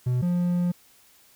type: tone pair in turn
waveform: triangle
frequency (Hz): 124.7 / 176.35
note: B2 / F3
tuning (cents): +17 / +17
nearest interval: tritone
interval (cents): 600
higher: second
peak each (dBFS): -19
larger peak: neither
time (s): 0.06-0.22 / 0.22-0.72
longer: second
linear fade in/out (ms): 10
effects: white hiss -57 dBFS RMS until 1.35 s